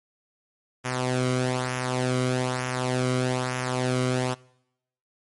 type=tone with flanger; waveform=sawtooth; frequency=127 Hz; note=B2; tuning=49 cents sharp; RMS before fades=-26 dBFS; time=0.84-4.35 s; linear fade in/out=20 ms; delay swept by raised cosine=0.23 to 1.17 ms; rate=1.1 Hz; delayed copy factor=-0.65; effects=noise-tail reverb RT60 0.8 s tail -23 dB re dry + MP3 48 kbps